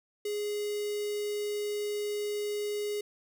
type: tone with notch filter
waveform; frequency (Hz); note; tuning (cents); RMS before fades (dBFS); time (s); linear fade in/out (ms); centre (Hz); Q
square; 415.1; G#4; -1; -33; 0.25-3.01; 5; 1300; 0.96
effects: none